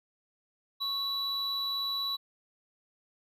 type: tone pair together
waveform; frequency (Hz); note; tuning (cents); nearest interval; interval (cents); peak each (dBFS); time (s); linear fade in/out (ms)
triangle; 1102 / 3941; C#6 / B7; -11 / -4; octave + minor seventh; 2207; -38 / -29; 0.8-2.17; 20
effects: none